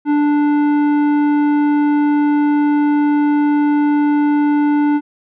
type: tone with tanh clipping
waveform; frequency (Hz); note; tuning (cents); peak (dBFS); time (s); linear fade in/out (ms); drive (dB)
sine; 293.7; D4; 0; -13; 0.05-5.01; 50; 12
effects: none